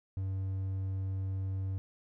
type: tone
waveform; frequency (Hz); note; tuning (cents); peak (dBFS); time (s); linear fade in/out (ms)
triangle; 95.7; G2; -41; -30; 0.17-1.78; 0
effects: none